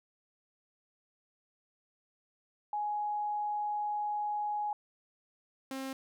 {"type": "tone pair in turn", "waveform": ["sine", "sawtooth"], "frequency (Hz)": [835, 266.7], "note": ["G#5", "C4"], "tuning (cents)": [9, 33], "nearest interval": "octave + minor sixth", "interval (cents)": 1976, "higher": "first", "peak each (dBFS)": [-31, -33], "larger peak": "first", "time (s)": [[2.73, 4.73], [5.71, 5.93]], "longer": "first", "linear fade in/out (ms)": 2, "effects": []}